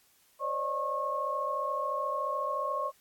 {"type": "tone cluster", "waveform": "sine", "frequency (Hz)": [526, 575, 609, 1088], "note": ["C5", "D5", "D#5", "C#6"], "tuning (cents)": [9, -37, -37, -33], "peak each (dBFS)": [-39, -37, -38, -31], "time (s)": [0.39, 2.92], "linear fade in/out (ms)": 50, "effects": ["white hiss -65 dBFS RMS until 3 s", "AAC 64 kbps"]}